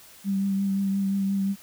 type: tone with vibrato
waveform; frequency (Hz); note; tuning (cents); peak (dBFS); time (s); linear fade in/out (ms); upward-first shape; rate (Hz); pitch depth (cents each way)
sine; 196; G3; 0; -22; 0.24-1.56; 50; triangle; 5.7; 22
effects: white hiss -50 dBFS RMS until 1.62 s